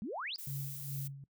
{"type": "exponential sweep", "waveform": "sine", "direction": "up", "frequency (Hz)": [185, 5130], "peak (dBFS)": -37, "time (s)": [0.02, 0.36], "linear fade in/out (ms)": 0}
{"type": "noise", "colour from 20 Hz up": "violet", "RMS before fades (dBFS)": -45, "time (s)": [0.38, 1.08], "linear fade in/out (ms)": 10}
{"type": "tone with tremolo", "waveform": "sine", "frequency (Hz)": 138.3, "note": "C#3", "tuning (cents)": -4, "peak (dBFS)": -36, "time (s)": [0.47, 1.24], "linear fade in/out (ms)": 2, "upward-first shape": "sine", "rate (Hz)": 2.4, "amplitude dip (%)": 70}
{"effects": ["noise-tail reverb RT60 0.1 s tail -20 dB re dry"]}